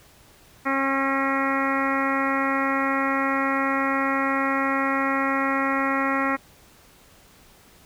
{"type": "harmonic tone", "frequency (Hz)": 271.4, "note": "C#4", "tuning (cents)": -36, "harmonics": [1, 2, 3, 4, 5, 6, 7, 8, 9], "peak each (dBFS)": [-26, -30, -31, -28, -28, -37, -28, -33, -38], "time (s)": [0.65, 6.37], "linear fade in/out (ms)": 20, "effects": ["pink hiss -53 dBFS RMS until 7.85 s"]}